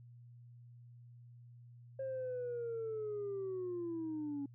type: linear sweep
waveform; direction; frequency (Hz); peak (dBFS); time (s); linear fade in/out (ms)
sine; down; 538 to 277.2; -36; 1.99-4.46; 5
effects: tanh soft clip ceiling -35 dBFS + added 120 Hz sine -54 dBFS peak until 4.54 s